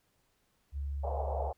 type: tone with pitch glide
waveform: sine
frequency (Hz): 70.4 to 69.51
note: C#2 to C#2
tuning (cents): +27 to +5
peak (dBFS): -33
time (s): 0.72-1.53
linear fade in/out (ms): 50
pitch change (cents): -22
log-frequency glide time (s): 1.35-1.41
type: band-pass noise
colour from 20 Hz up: white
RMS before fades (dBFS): -37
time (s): 1.03-1.53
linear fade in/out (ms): 10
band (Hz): 460 to 820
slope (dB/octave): 48
effects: pink hiss -74 dBFS RMS until 1.57 s